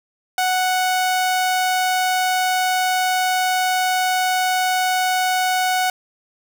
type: tone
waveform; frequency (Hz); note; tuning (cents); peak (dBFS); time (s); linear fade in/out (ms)
sawtooth; 740; F#5; 0; -13; 0.38-5.9; 2
effects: none